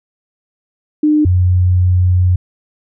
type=tone pair in turn; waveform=sine; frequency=302.4 / 90.58 Hz; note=D#4 / F#2; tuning=-49 / -36 cents; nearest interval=octave + major sixth; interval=2087 cents; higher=first; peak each=-8 dBFS; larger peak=neither; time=1.03-1.25 / 1.25-2.36 s; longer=second; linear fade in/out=5 ms; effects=none